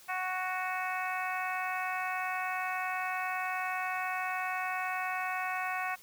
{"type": "harmonic tone", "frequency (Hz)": 370, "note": "F#4", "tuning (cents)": 0, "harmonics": [2, 3, 4, 5, 6, 7], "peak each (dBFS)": [-36, -38, -39, -40, -41, -41], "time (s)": [0.08, 5.96], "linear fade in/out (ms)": 20, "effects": ["white hiss -56 dBFS RMS until 6.02 s"]}